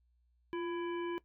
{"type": "harmonic tone with a mistuned harmonic", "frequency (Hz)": 333.1, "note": "E4", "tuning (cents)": 18, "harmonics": [1, 3, 5, 7, 9], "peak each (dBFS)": [-35, -45, -49, -52, -54], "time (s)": [0.53, 1.18], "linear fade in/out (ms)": 0, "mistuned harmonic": 1, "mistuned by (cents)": 69, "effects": ["noise-tail reverb RT60 0.1 s tail -18 dB re dry", "added 60 Hz sine -69 dBFS peak until 1.24 s"]}